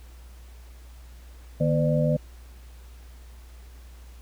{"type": "tone cluster", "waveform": "sine", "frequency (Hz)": [152.4, 239.8, 511, 596], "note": ["D#3", "A#3", "C5", "D5"], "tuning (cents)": [-36, 49, -41, 25], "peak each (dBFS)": [-22, -28, -28, -26], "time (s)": [1.6, 2.17], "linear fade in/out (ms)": 10, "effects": ["added 60 Hz sine -43 dBFS peak until 4.21 s", "pink hiss -56 dBFS RMS until 4.21 s"]}